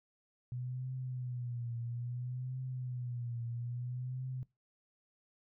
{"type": "tone with vibrato", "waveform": "sine", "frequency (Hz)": 123.3, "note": "B2", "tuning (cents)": -2, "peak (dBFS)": -37, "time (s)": [0.52, 4.43], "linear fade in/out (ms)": 0, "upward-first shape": "triangle", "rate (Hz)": 0.6, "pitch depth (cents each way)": 91, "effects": ["noise-tail reverb RT60 0.2 s tail -20 dB re dry"]}